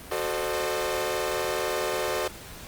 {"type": "chord", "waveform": "sawtooth", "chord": "F# diminished seventh", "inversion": "none", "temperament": "equal with one note detuned", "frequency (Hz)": [370, 440, 523.3, 607.3], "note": ["F#4", "A4", "C5", "Eb5"], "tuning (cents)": [0, 0, 0, -42], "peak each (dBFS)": -28, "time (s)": [0.11, 2.28], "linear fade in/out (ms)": 5, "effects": ["pink hiss -43 dBFS RMS until 2.67 s", "Opus 32 kbps"]}